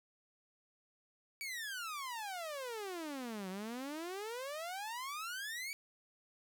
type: exponential two-way sweep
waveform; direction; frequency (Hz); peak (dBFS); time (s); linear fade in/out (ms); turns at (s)
sawtooth; down then up; 2307 to 182.1 to 2307; -37; 1.41-5.73; 0; 3.49
effects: 12-bit